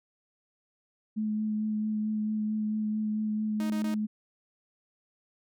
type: tone with vibrato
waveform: sine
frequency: 214.4 Hz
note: A3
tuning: 45 cents flat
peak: -27 dBFS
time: 1.16-4.07 s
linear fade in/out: 20 ms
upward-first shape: sine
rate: 4.5 Hz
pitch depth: 13 cents each way
type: tone bursts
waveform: sawtooth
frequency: 312 Hz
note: D#4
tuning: 5 cents sharp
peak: -32 dBFS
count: 3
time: 3.6-3.942 s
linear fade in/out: 0 ms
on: 100 ms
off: 21 ms
effects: none